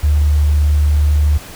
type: tone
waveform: sine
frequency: 74.2 Hz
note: D2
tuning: 18 cents sharp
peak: -9 dBFS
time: 0.03-1.38 s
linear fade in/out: 10 ms
effects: pink hiss -34 dBFS RMS until 1.55 s